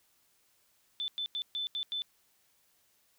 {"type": "tone bursts at uneven times", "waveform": "sine", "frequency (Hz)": 3520, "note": "A7", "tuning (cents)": 0, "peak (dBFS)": -32, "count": 6, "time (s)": [[1, 1.08], [1.18, 1.26], [1.35, 1.42], [1.55, 1.67], [1.75, 1.83], [1.92, 2.02]], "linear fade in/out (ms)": 0, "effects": ["white hiss -70 dBFS RMS until 3.18 s"]}